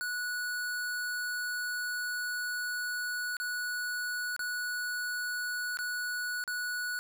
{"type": "tone with dropouts", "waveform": "square", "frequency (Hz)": 1470, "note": "F#6", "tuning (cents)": -12, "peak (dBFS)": -33, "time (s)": [0.01, 6.99], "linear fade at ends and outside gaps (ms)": 0, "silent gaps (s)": [[3.368, 3.4], [4.364, 4.393], [5.771, 5.789], [6.439, 6.477]], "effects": []}